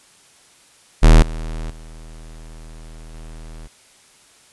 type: tone with level steps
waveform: square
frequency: 40 Hz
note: D#1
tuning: 49 cents sharp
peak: -6 / -25 / -36 / -34 dBFS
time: 1.02-3.68 s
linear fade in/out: 20 ms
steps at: 1.22 / 1.7 / 3.14 s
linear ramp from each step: 2 ms
effects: white hiss -51 dBFS RMS until 4.52 s + resampled to 24000 Hz